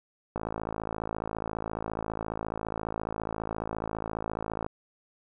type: click train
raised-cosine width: 1 ms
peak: -18 dBFS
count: 236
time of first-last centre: 0.36-4.664 s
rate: 54.6 Hz
effects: none